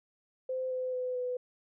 sine tone with pitch steps, 516 / 510.1 / 504.2 / 498.4 Hz, C5 / C5 / B4 / B4, -24 / -44 / +36 / +16 cents, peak -31 dBFS, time 0.49-1.37 s, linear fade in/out 5 ms, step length 220 ms, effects none

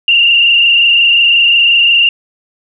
sine tone with frequency modulation, 2794 Hz, F7, in tune, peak -5 dBFS, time 0.08-2.09 s, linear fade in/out 2 ms, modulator 25.6 Hz, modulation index 2.7, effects none

